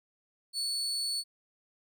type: tone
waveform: 35% pulse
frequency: 4435 Hz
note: C#8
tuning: in tune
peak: -29 dBFS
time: 0.53-1.24 s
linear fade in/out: 50 ms
effects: none